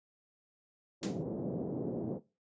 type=band-pass noise; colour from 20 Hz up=pink; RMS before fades=-37 dBFS; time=1.01-2.2 s; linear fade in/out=50 ms; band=140 to 520 Hz; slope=24 dB/octave
type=noise with exponential decay; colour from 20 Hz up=white; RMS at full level=-37 dBFS; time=1.03-1.23 s; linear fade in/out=0 ms; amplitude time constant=43 ms
effects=noise-tail reverb RT60 0.3 s tail -19 dB re dry + resampled to 16000 Hz